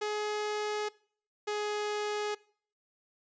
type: tone pair in turn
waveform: sawtooth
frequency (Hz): 421.2 / 418.5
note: G#4 / G#4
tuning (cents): +24 / +13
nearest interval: unison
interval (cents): 11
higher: first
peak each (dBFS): -27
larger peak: neither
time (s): 0.01-0.89 / 1.47-2.35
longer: neither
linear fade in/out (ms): 10
effects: noise-tail reverb RT60 0.5 s tail -22 dB re dry + resampled to 16000 Hz